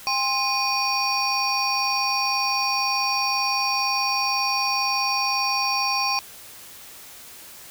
sine tone cluster, 802 / 1057 / 2460 / 4562 / 5580 Hz, G5 / C6 / D#7 / C#8 / F8, +39 / +17 / -20 / +49 / -2 cents, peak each -27 dBFS, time 0.07-6.19 s, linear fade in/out 0 ms, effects white hiss -43 dBFS RMS until 7.7 s

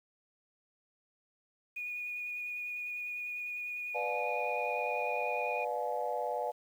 sine tone with vibrato, 2456 Hz, D#7, 23 cents flat, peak -36 dBFS, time 1.76-5.65 s, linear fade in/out 10 ms, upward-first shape sine, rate 10 Hz, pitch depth 10 cents each way
sine chord, B diminished seventh, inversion none, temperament just, 493.9 / 592.7 / 711.2 / 853.4 Hz, B4 / D5 / F5 / Ab5, 0 / +16 / +31 / +47 cents, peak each -37 dBFS, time 3.94-6.52 s, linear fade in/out 20 ms
effects tanh soft clip ceiling -21 dBFS + 10-bit

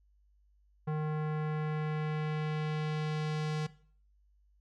square tone with low-pass filter sweep, 153.6 Hz, D#3, 22 cents flat, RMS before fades -33 dBFS, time 0.87-3.67 s, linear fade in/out 10 ms, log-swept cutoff 1200 to 5600 Hz, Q 0.99, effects noise-tail reverb RT60 0.5 s tail -18 dB re dry + added 50 Hz sine -64 dBFS peak until 4.6 s

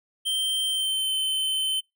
square tone with pitch glide, 3136 to 3073 Hz, G7 to G7, 0 to -35 cents, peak -24 dBFS, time 0.25-1.81 s, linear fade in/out 20 ms, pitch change -35 cents, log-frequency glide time 0.65-1.14 s, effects noise-tail reverb RT60 0.2 s tail -26 dB re dry

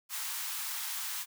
white high-pass noise, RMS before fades -37 dBFS, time 0.09-1.26 s, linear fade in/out 50 ms, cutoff 820 Hz, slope 48 dB/octave, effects none

